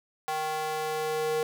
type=tone with high-pass filter sweep; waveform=square; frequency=155.56 Hz; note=D#3; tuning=in tune; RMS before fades=-30 dBFS; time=0.28-1.43 s; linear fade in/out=0 ms; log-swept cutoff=740 to 480 Hz; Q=3.1; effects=none